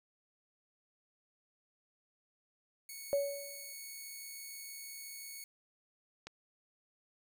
5% pulse tone, 2217 Hz, C#7, in tune, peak -35 dBFS, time 2.89-5.44 s, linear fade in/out 2 ms
sine tone with exponential decay, 565 Hz, C#5, 33 cents sharp, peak -26 dBFS, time 3.13-3.73 s, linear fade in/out 0 ms, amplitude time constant 130 ms
click, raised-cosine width 0.2 ms, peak -28 dBFS, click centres 6.27 s
effects none

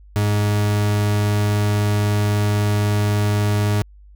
40% pulse tone, 103.8 Hz, G#2, in tune, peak -15 dBFS, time 0.16-3.82 s, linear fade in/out 0 ms, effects added 50 Hz sine -42 dBFS peak until 4.15 s

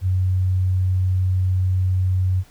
sine tone, 92.7 Hz, F#2, 4 cents sharp, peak -16 dBFS, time 0.01-2.44 s, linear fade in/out 50 ms, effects pink hiss -53 dBFS RMS until 2.5 s

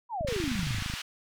sine exponential sweep, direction down, 1006 to 83.9 Hz, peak -30 dBFS, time 0.09-0.83 s, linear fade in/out 50 ms
click train, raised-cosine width 5 ms, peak -23 dBFS, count 20, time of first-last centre 0.21-0.938 s, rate 26.1 Hz
white band-pass noise, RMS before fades -38 dBFS, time 0.27-1.02 s, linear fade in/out 5 ms, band 1300 to 3700 Hz, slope 12 dB/octave
effects none

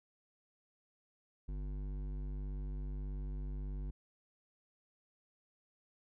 triangle tone with hard clipping, 49.18 Hz, G1, 6 cents sharp, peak -40 dBFS, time 1.48-3.91 s, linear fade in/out 10 ms, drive 16 dB, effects none

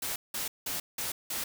white noise bursts, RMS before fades -34 dBFS, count 5, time 0.02-1.44 s, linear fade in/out 5 ms, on 140 ms, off 180 ms, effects none

